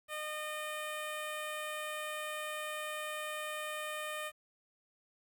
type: tone with notch filter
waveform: 10% pulse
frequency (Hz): 610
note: D#5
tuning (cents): -34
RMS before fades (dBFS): -40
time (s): 0.08-4.32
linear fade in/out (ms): 50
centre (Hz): 4500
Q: 1.5
effects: 11-bit